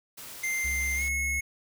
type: noise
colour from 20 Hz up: white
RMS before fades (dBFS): -43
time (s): 0.17-1.09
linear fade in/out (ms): 10
type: tone with pitch glide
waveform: square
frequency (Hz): 2093 to 2182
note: C7 to C#7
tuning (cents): 0 to -28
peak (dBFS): -28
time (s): 0.43-1.41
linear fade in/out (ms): 10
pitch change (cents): +72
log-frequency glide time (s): 0.96-1.03
type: tone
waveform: triangle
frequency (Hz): 69.3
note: C#2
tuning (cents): 0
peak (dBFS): -31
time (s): 0.64-1.4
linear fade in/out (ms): 10
effects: none